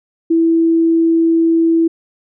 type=tone; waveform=sine; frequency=329.6 Hz; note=E4; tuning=in tune; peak=-9 dBFS; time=0.3-1.88 s; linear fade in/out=10 ms; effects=none